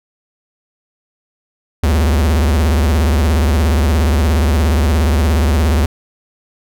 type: tone with vibrato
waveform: square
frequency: 75 Hz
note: D2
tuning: 37 cents sharp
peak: -11 dBFS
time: 1.83-5.86 s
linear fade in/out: 5 ms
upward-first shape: triangle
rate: 17 Hz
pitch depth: 270 cents each way
effects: none